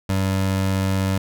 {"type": "tone", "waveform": "25% pulse", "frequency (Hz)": 96, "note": "G2", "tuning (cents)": -36, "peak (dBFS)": -15, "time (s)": [0.09, 1.18], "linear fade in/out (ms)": 5, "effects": []}